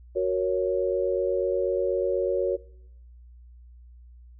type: chord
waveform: sine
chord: F# major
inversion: none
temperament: equal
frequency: 370 / 466.2 / 554.4 Hz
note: F#4 / A#4 / C#5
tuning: 0 / 0 / 0 cents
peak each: -26 / -28 / -26 dBFS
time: 0.15-2.57 s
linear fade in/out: 20 ms
effects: noise-tail reverb RT60 0.8 s tail -22 dB re dry + added 60 Hz sine -46 dBFS peak until 4.39 s